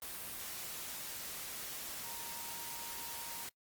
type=tone in noise; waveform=sine; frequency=932.3 Hz; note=A#5; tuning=in tune; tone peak=-51 dBFS; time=2.04-3.44 s; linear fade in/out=2 ms; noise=white; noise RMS=-44 dBFS; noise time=0.02-3.49 s; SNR=-10 dB; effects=noise-tail reverb RT60 0.1 s tail -21 dB re dry + Opus 32 kbps